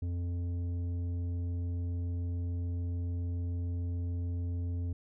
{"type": "tone with tanh clipping", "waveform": "sine", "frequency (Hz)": 87.31, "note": "F2", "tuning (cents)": 0, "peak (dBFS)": -33, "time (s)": [0.02, 4.93], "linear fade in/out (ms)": 5, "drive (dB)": 9, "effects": []}